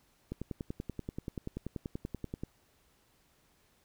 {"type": "click train", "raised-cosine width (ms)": 3, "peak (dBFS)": -24, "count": 23, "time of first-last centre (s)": [0.32, 2.435], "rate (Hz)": 10.4, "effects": ["pink hiss -69 dBFS RMS until 3.84 s"]}